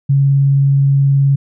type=tone with vibrato; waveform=sine; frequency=138.59 Hz; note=C#3; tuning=in tune; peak=-8 dBFS; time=0.09-1.36 s; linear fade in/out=10 ms; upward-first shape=sine; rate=19 Hz; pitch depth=9 cents each way; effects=none